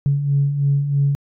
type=beating tone pair; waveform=sine; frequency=138.59 / 141.69 Hz; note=C#3 / C#3; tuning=0 / +38 cents; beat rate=3.1 Hz; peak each=-23 / -15 dBFS; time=0.06-1.15 s; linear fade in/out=0 ms; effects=tanh soft clip ceiling -8 dBFS